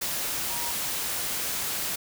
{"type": "tone in noise", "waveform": "sine", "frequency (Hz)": 947, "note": "A#5", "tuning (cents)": 27, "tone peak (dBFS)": -37, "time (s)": [0.5, 0.72], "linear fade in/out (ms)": 10, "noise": "white", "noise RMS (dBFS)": -30, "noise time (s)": [0.01, 1.96], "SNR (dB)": -10, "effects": []}